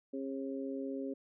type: harmonic tone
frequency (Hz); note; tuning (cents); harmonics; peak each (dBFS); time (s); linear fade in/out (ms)
135.5; C#3; -39; 2 / 3 / 4; -38 / -42 / -44; 0.13-1.14; 10
effects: none